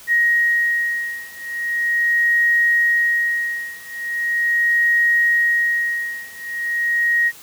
sine beating tone pair, 1883 / 1883.4 Hz, A#6 / A#6, +17 / +17 cents, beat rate 0.4 Hz, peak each -19 / -18 dBFS, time 0.07-7.32 s, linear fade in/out 50 ms, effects white hiss -42 dBFS RMS until 7.42 s

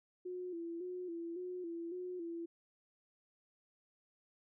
sine tone with vibrato, 349.2 Hz, F4, in tune, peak -40 dBFS, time 0.25-2.46 s, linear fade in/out 10 ms, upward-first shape square, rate 1.8 Hz, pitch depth 64 cents each way, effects none

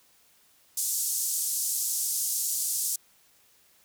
pink band-pass noise, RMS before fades -29 dBFS, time 0.77-2.96 s, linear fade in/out 5 ms, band 6300 to 14000 Hz, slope 24 dB/octave, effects white hiss -62 dBFS RMS until 3.84 s

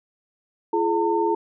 sine tone cluster, 341.7 / 422 / 906 Hz, F4 / G#4 / A#5, -38 / +28 / -50 cents, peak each -23 dBFS, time 0.73-1.35 s, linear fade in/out 5 ms, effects none

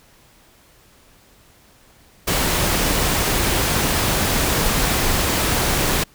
pink noise, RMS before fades -19 dBFS, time 2.27-6.04 s, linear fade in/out 10 ms, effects pink hiss -52 dBFS RMS until 6.14 s

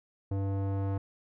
square tone with low-pass filter sweep, 98 Hz, G2, in tune, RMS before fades -31 dBFS, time 0.31-0.98 s, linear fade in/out 5 ms, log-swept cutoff 580 to 930 Hz, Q 0.91, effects none

